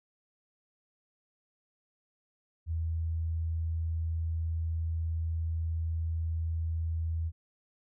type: tone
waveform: sine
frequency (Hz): 81.7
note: E2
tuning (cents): -15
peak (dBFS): -29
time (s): 2.66-7.32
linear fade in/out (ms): 50
effects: none